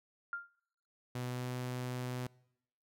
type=tone with exponential decay; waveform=sine; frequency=1396.9 Hz; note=F6; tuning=in tune; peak=-33 dBFS; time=0.33-0.55 s; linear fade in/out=1 ms; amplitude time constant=46 ms
type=tone with pitch glide; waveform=sawtooth; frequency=124.3 to 125.31 Hz; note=B2 to B2; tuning=+12 to +26 cents; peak=-33 dBFS; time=1.15-2.27 s; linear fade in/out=5 ms; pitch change=+14 cents; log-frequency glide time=1.26-1.47 s
effects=noise-tail reverb RT60 0.8 s tail -24 dB re dry